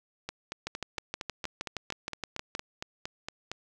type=two click trains; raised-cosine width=0.2 ms; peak=-18 / -16 dBFS; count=15 / 13; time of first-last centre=0.29-3.516 / 0.67-2.551 s; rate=4.34 / 6.38 Hz; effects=none